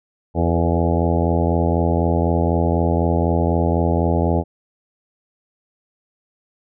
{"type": "harmonic tone with a mistuned harmonic", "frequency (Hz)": 84, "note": "E2", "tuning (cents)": 33, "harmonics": [1, 2, 3, 4, 5, 6, 7, 8, 9, 10], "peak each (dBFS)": [-19, -22, -24, -25, -26, -27, -27, -28, -29, -29], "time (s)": [0.34, 4.44], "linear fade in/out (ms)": 50, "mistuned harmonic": 5, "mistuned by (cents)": 43, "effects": []}